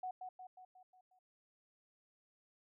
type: tone with echo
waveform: sine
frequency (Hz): 740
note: F#5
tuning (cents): 0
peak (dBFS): -39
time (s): 0.03-0.11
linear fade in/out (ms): 5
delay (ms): 180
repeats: 6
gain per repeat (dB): -5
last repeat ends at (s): 1.19
effects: none